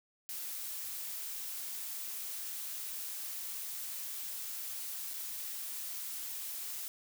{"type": "noise with dropouts", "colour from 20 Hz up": "blue", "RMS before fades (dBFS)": -41, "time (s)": [0.29, 6.88], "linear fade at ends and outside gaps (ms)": 0, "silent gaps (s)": [5.135, 5.14], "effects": []}